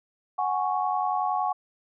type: chord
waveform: sine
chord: F# suspended second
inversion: none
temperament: equal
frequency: 740 / 830.6 / 1108.7 Hz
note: F#5 / G#5 / C#6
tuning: 0 / 0 / 0 cents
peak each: -27 / -28 / -29 dBFS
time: 0.38-1.53 s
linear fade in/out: 10 ms
effects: none